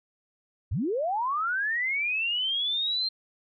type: linear sweep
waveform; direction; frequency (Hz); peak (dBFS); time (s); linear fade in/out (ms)
sine; up; 63 to 4186; -25; 0.71-3.09; 10
effects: none

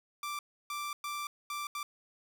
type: tone bursts at uneven times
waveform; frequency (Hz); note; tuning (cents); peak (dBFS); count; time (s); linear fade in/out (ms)
sawtooth; 1174.7; D6; 0; -32; 5; 0.23-0.39 / 0.7-0.93 / 1.04-1.27 / 1.5-1.67 / 1.75-1.83; 2
effects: none

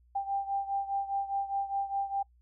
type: beating tone pair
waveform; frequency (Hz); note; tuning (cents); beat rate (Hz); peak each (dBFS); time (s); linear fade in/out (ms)
sine; 790 / 794.9; G5 / G5; +13 / +24; 4.9; -31 / -35; 0.15-2.23; 10
effects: noise-tail reverb RT60 0.1 s tail -25 dB re dry + added 60 Hz sine -60 dBFS peak until 2.41 s

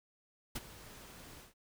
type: noise with ADSR envelope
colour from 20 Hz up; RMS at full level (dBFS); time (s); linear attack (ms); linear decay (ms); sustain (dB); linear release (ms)
pink; -37; 0.55-1.54; 10; 30; -16; 140
effects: none

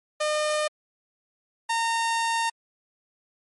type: tone pair in turn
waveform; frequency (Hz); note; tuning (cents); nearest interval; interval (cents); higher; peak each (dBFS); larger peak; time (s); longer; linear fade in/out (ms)
sawtooth; 607 / 917.5; D#5 / A#5; -43 / -28; perfect fifth; 715; second; -19; neither; 0.2-0.68 / 1.69-2.5; second; 10
effects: MP3 48 kbps

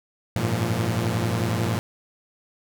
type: tone cluster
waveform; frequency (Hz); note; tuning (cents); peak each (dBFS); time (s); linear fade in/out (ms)
sawtooth; 93.9 / 105.4 / 116.5 / 172.2; F#2 / G#2 / A#2 / F3; +26 / +26 / -1 / -24; -28 / -24 / -21 / -25; 0.36-1.79; 0
effects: none

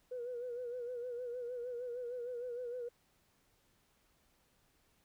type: tone with vibrato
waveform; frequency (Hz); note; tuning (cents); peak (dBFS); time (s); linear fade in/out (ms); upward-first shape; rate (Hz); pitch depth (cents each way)
sine; 488.4; B4; -19; -38; 0.11-2.89; 10; sine; 6.5; 60
effects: tanh soft clip ceiling -34 dBFS + pink hiss -73 dBFS RMS until 5.04 s

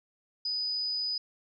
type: tone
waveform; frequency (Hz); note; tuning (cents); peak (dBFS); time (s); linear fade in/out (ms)
sine; 4978; D#8; 0; -29; 0.45-1.18; 5
effects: none

